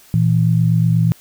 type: tone pair together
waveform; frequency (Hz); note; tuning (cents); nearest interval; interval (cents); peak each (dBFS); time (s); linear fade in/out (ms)
sine; 116.5 / 164.76; A#2 / E3; -1 / -1; tritone; 600; -14; 0.14-1.12; 0
effects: white hiss -47 dBFS RMS until 1.2 s